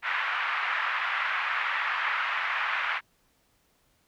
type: band-pass noise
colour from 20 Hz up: pink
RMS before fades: -29 dBFS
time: 0.02-3.01 s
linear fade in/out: 50 ms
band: 1100 to 2400 Hz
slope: 24 dB/octave
effects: pink hiss -68 dBFS RMS until 4.07 s